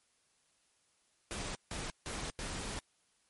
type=noise bursts at uneven times; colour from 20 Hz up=pink; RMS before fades=-40 dBFS; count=4; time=1.31-1.55 / 1.71-1.9 / 2.06-2.3 / 2.39-2.79 s; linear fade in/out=0 ms; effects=white hiss -73 dBFS RMS until 3.29 s + MP3 48 kbps